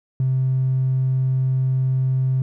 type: tone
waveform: triangle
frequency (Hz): 130.81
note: C3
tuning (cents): 0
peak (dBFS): -13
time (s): 0.2-2.42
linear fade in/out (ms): 2
effects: tanh soft clip ceiling -14 dBFS